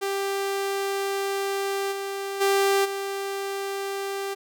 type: tone with level steps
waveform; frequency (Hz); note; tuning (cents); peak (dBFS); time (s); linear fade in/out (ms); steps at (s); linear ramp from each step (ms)
sawtooth; 394.1; G4; +9; -21 / -25 / -15 / -24; 0.01-4.35; 20; 1.91 / 2.4 / 2.84; 20
effects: none